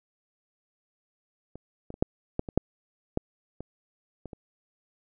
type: clicks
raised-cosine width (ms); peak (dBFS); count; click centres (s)
2; -28 / -25 / -29 / -8 / -13 / -23 / -7 / -12 / -24 / -25 / -27; 11; 1.556 / 1.904 / 1.941 / 2.025 / 2.394 / 2.488 / 2.576 / 3.174 / 3.606 / 4.257 / 4.332
effects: none